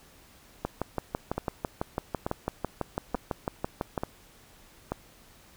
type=two click trains; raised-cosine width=1 ms; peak=-15 / -14 dBFS; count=5 / 21; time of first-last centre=1.38-4.92 / 0.65-3.978 s; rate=1.13 / 6.01 Hz; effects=pink hiss -56 dBFS RMS until 5.56 s